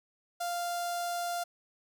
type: tone with notch filter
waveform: sawtooth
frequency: 697 Hz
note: F5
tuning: 4 cents flat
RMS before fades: -34 dBFS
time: 0.4-1.44 s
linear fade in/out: 10 ms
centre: 2300 Hz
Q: 1
effects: none